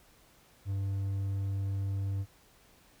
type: tone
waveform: triangle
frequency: 98 Hz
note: G2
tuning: in tune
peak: -28 dBFS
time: 0.65-2.26 s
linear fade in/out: 50 ms
effects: pink hiss -62 dBFS RMS until 3 s